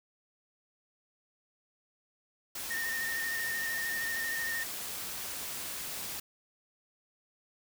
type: noise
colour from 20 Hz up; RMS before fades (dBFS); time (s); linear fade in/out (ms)
white; -39; 2.55-6.2; 5
type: tone with vibrato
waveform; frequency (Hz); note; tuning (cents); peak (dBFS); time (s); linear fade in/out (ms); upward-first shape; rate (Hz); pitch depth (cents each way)
triangle; 1832; A#6; -31; -31; 2.7-4.64; 10; square; 13; 21
effects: none